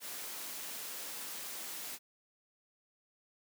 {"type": "noise", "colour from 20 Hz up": "white", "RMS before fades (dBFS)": -43, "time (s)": [0, 1.99], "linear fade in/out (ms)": 50, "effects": ["high-pass 200 Hz 12 dB/octave"]}